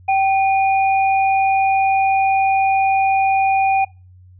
sine tone pair together, 775 / 2439 Hz, G5 / D#7, -20 / -35 cents, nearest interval octave + minor sixth, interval 1985 cents, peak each -13 / -22 dBFS, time 0.08-3.85 s, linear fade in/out 10 ms, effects noise-tail reverb RT60 0.3 s tail -23 dB re dry + added 91 Hz sine -42 dBFS peak until 4.39 s

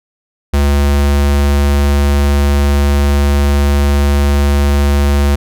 square tone with vibrato, 71.2 Hz, C#2, 47 cents sharp, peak -9 dBFS, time 0.53-5.36 s, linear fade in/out 10 ms, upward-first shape sine, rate 20 Hz, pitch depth 17 cents each way, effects none

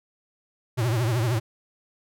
square tone with vibrato, 117.4 Hz, A#2, 13 cents sharp, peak -22 dBFS, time 0.77-1.4 s, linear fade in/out 20 ms, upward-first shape triangle, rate 13 Hz, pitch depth 190 cents each way, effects none

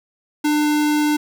square tone, 299.1 Hz, D4, 32 cents sharp, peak -16 dBFS, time 0.44-1.17 s, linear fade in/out 10 ms, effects none

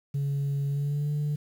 sine tone with pitch glide, 140.6 to 147.68 Hz, C#3 to D3, +25 to +10 cents, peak -23 dBFS, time 0.14-1.36 s, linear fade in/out 10 ms, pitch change +85 cents, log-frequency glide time 0.68-1.1 s, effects tanh soft clip ceiling -24 dBFS + 9-bit

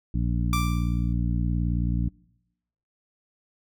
harmonic tone, 58.9 Hz, A#1, 19 cents sharp, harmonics 1 / 2 / 3 / 4 / 5, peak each -25 / -28 / -29 / -35 / -36 dBFS, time 0.14-2.09 s, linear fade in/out 5 ms
sawtooth tone with exponential decay, 1174.7 Hz, D6, in tune, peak -20 dBFS, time 0.53-1.13 s, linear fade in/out 1 ms, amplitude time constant 130 ms
effects noise-tail reverb RT60 0.9 s tail -25 dB re dry

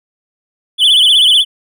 triangle tone with vibrato, 3222 Hz, G7, 47 cents sharp, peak -4 dBFS, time 0.78-1.45 s, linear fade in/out 50 ms, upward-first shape sine, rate 16 Hz, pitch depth 150 cents each way, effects none

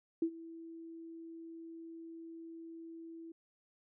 sine tone with ADSR envelope, 329.6 Hz, E4, in tune, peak -27 dBFS, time 0.22-3.32 s, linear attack 4 ms, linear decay 74 ms, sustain -19 dB, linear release 5 ms, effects none

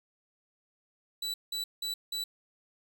40% pulse tone bursts, 3951 Hz, B7, in tune, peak -31 dBFS, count 4, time 1.22-2.24 s, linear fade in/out 5 ms, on 120 ms, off 180 ms, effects none

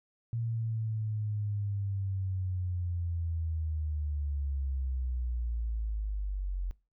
sine linear sweep, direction down, 116.54 to 44.45 Hz, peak -30 dBFS, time 0.33-6.71 s, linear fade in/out 0 ms, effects noise-tail reverb RT60 0.3 s tail -23 dB re dry

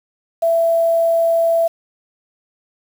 sine tone with quantisation, 666 Hz, E5, 18 cents sharp, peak -12 dBFS, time 0.42-1.68 s, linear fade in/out 10 ms, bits 6, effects none

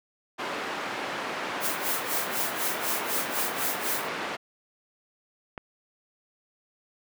white band-pass noise, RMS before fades -33 dBFS, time 0.38-4.37 s, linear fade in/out 20 ms, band 240 to 1800 Hz, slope 12 dB/octave
blue noise with tremolo, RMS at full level -28 dBFS, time 1.6-4.09 s, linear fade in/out 50 ms, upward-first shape sine, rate 4 Hz, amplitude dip 85%
click, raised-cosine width 0.5 ms, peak -21 dBFS, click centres 5.578 s
effects none

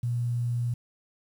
sine tone with quantisation, 120.1 Hz, B2, 48 cents flat, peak -25 dBFS, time 0.03-0.74 s, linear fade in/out 5 ms, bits 9, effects none

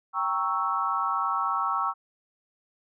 sine chord, G diminished seventh, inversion none, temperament equal, 784 / 932.3 / 1108.7 / 1318.5 Hz, G5 / Bb5 / Db6 / Fb6, 0 / 0 / 0 / 0 cents, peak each -33 / -32 / -28 / -28 dBFS, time 0.13-1.94 s, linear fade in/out 50 ms, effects none

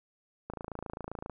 click train, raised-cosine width 1 ms, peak -24 dBFS, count 23, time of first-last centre 0.5-1.297 s, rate 27.6 Hz, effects none

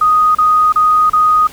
sine tone bursts, 1244.5 Hz, D#6, in tune, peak -7 dBFS, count 4, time 0.01-1.472 s, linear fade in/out 5 ms, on 340 ms, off 34 ms, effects pink hiss -36 dBFS RMS until 1.52 s

